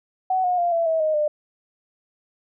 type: tone with pitch steps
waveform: sine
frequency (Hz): 749 / 721.8 / 695.6 / 670.4 / 646 / 622.6 / 600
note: F#5 / F#5 / F5 / E5 / E5 / D#5 / D5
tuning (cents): +21 / -43 / -7 / +29 / -35 / +1 / +37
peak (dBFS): -18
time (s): 0.3-1.28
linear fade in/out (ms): 5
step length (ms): 140
effects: none